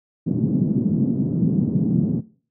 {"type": "band-pass noise", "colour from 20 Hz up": "white", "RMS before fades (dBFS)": -20, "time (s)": [0.26, 2.21], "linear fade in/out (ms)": 20, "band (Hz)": [140, 240], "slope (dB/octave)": 24, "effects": ["noise-tail reverb RT60 0.4 s tail -18 dB re dry"]}